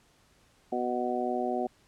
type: harmonic tone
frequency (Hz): 123.47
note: B2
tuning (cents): 0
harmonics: 2 / 3 / 4 / 5 / 6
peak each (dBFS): -34 / -33 / -38 / -35 / -32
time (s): 0.72-1.67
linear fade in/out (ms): 5
effects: pink hiss -64 dBFS RMS until 1.87 s + low-pass 10000 Hz 12 dB/octave